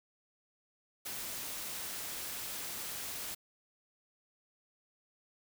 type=noise; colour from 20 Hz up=white; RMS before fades=-41 dBFS; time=1.05-3.35 s; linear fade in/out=10 ms; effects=none